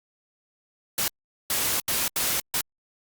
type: noise bursts at uneven times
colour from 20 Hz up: white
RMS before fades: -25 dBFS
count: 5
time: 0.98-1.08 / 1.5-1.8 / 1.88-2.08 / 2.16-2.4 / 2.54-2.61 s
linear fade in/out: 2 ms
effects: Opus 48 kbps